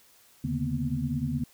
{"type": "tone cluster", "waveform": "sine", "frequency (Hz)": [80, 138.2, 148.1, 230.5, 246.8], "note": ["D#2", "C#3", "D3", "A#3", "B3"], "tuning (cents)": [49, -5, 15, -19, -1], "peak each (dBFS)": [-37, -33, -32, -34, -32], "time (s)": [0.44, 1.44], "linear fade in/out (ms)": 5, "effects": ["white hiss -59 dBFS RMS until 1.53 s"]}